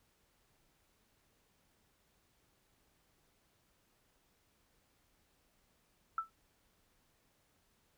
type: tone with exponential decay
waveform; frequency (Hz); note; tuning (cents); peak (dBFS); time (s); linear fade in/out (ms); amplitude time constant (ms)
sine; 1323; E6; +6; -29; 6.18-6.3; 2; 24
effects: pink hiss -74 dBFS RMS until 7.97 s